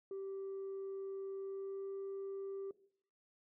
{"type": "tone with pitch glide", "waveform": "sine", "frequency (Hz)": [389.1, 391.4], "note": ["G4", "G4"], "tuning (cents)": [-13, -3], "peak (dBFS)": -39, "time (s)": [0.11, 2.71], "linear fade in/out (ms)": 2, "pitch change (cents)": 10, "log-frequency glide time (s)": [1.38, 1.91], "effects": ["noise-tail reverb RT60 0.6 s tail -18 dB re dry", "tanh soft clip ceiling -39 dBFS"]}